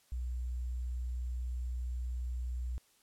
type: tone with sample-and-hold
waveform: sine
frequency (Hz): 61.5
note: B1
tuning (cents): -7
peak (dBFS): -34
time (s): 0.12-2.78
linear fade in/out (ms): 0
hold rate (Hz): 7350
effects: white hiss -68 dBFS RMS until 3.02 s + low-pass 12000 Hz 12 dB/octave